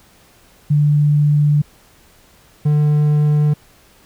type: tone pair in turn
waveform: sine / triangle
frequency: 147.5 / 149.21 Hz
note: D3 / D3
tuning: +8 / +28 cents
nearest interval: unison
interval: 20 cents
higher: second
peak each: -10 / -9 dBFS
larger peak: second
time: 0.7-1.62 / 2.65-3.54 s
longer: first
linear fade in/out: 10 ms
effects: pink hiss -50 dBFS RMS until 4.05 s